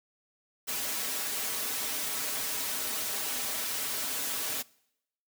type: noise with comb filter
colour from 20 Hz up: white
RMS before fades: -33 dBFS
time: 0.67-4.63 s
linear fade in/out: 20 ms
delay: 5.7 ms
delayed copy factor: -1
effects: noise-tail reverb RT60 0.8 s tail -24 dB re dry + high-pass 150 Hz 12 dB/octave